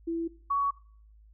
sine tone pair in turn, 332.9 / 1122.9 Hz, E4 / C#6, +17 / +22 cents, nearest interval octave + major sixth, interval 2105 cents, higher second, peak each -28 / -24 dBFS, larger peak second, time 0.07-0.28 / 0.5-0.71 s, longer neither, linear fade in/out 10 ms, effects noise-tail reverb RT60 0.5 s tail -20 dB re dry + added 53 Hz sine -53 dBFS peak until 1.33 s

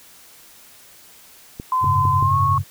clicks, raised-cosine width 3 ms, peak -17 dBFS, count 4, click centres 1.599 / 1.843 / 2.053 / 2.226 s
sine tone with pitch glide, 1026 to 1099.6 Hz, C6 to C#6, -34 to -14 cents, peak -16 dBFS, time 1.72-2.58 s, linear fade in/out 2 ms, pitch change +120 cents, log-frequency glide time 2.17-2.37 s
sine chord, F# suspended second, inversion none, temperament equal with one note detuned, 92.5 / 103.83 / 137.55 Hz, F#2 / G#2 / C#3, 0 / 0 / -13 cents, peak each -23 dBFS, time 1.81-2.64 s, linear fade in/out 50 ms
effects white hiss -47 dBFS RMS until 2.7 s

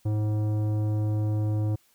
sine tone with tanh clipping, 106.4 Hz, G#2, 42 cents sharp, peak -25 dBFS, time 0.05-1.76 s, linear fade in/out 10 ms, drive 13 dB, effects white hiss -64 dBFS RMS until 1.94 s

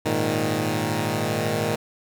10% pulse chord, Ab suspended second, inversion none, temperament equal, 103.83 / 116.54 / 155.56 Hz, Ab2 / Bb2 / Eb3, 0 / 0 / 0 cents, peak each -19 / -18 / -18 dBFS, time 0.05-1.76 s, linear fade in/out 10 ms, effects none

